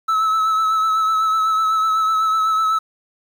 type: tone with vibrato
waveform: triangle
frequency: 1301 Hz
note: E6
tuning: 23 cents flat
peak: -13 dBFS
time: 0.08-2.79 s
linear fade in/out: 10 ms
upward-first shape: sine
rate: 8 Hz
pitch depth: 27 cents each way
effects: 8-bit